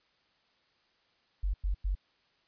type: tone bursts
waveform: sine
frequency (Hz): 47.51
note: F#1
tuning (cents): +47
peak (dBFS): -27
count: 3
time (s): 1.43-1.952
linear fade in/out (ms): 10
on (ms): 110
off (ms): 96
effects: white hiss -70 dBFS RMS until 2.47 s + resampled to 11025 Hz